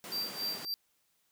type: high-pass noise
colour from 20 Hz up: pink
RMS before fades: -45 dBFS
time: 0.04-0.65 s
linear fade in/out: 0 ms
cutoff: 170 Hz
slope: 24 dB/octave
type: tone with tremolo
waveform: square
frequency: 4699 Hz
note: D8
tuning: in tune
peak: -32 dBFS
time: 0.12-0.74 s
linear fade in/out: 0 ms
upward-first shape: sine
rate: 3.6 Hz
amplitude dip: 85%
effects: white hiss -74 dBFS RMS until 1.31 s